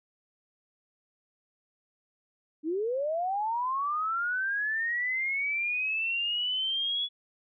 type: linear sweep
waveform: sine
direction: up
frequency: 293.7 to 3406 Hz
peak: -27 dBFS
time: 2.63-7.09 s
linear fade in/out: 50 ms
effects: none